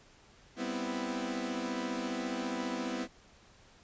sawtooth chord, C major seventh, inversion second, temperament equal, 196 / 246.9 / 261.6 / 329.6 Hz, G3 / B3 / C4 / E4, 0 / 0 / 0 / 0 cents, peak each -39 / -33 / -36 / -36 dBFS, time 0.56-3.08 s, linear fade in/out 50 ms, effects pink hiss -60 dBFS RMS until 3.83 s + resampled to 16000 Hz

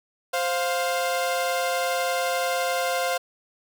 sawtooth tone pair together, 523.3 / 701.6 Hz, C5 / F5, 0 / +8 cents, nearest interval perfect fourth, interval 508 cents, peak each -22 dBFS, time 0.33-3.18 s, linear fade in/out 10 ms, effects none

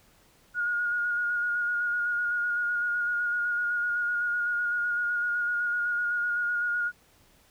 sine tone with vibrato, 1435 Hz, F6, 47 cents sharp, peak -25 dBFS, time 0.54-6.92 s, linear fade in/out 50 ms, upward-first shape square, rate 7.9 Hz, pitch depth 18 cents each way, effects pink hiss -61 dBFS RMS until 7.5 s

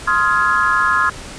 sine chord, F minor seventh, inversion second, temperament just, 1047.7 / 1257.2 / 1396.9 / 1676.3 Hz, C6 / Eb6 / F6 / Ab6, +2 / +18 / 0 / +16 cents, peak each -18 dBFS, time 0.07-1.1 s, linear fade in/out 10 ms, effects pink hiss -33 dBFS RMS until 1.38 s + resampled to 22050 Hz

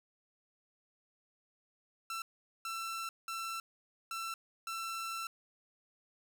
sawtooth tone bursts at uneven times, 1341 Hz, E6, 29 cents sharp, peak -34 dBFS, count 5, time 2.1-2.22 / 2.65-3.09 / 3.28-3.6 / 4.11-4.34 / 4.67-5.27 s, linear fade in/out 2 ms, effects none

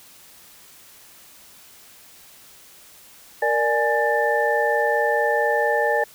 sine tone cluster, 465.5 / 590 / 834 / 1775 Hz, A#4 / D5 / G#5 / A6, -2 / +8 / +7 / +15 cents, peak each -23 dBFS, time 3.42-6.04 s, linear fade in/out 5 ms, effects white hiss -48 dBFS RMS until 6.14 s

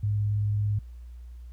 sine tone with vibrato, 103.83 Hz, G#2, in tune, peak -23 dBFS, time 0.03-0.79 s, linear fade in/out 5 ms, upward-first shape square, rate 18 Hz, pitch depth 10 cents each way, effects added 60 Hz sine -40 dBFS peak until 1.52 s + pink hiss -68 dBFS RMS until 1.52 s

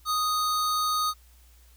square tone pair together, 1244.5 / 4462 Hz, D#6 / C#8, 0 / +11 cents, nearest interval octave + minor seventh, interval 2211 cents, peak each -25 / -34 dBFS, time 0.05-1.14 s, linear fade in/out 50 ms, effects added 60 Hz sine -53 dBFS peak until 1.76 s + white hiss -61 dBFS RMS until 1.76 s

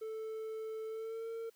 triangle tone with pitch glide, 440.1 to 455.4 Hz, A4 to A#4, 0 to -40 cents, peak -37 dBFS, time 0.01-1.5 s, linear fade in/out 10 ms, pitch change +60 cents, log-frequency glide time 0.87-1.29 s, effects white hiss -70 dBFS RMS until 1.55 s

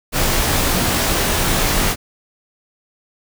pink noise with comb filter, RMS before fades -17 dBFS, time 0.12-1.96 s, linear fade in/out 50 ms, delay 19 ms, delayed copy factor -0.7, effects none

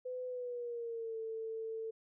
sine tone with pitch glide, 504 to 446.4 Hz, B4 to A4, +35 to +25 cents, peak -38 dBFS, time 0.05-1.91 s, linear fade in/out 10 ms, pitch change -210 cents, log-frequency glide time 0.27-1.17 s, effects none

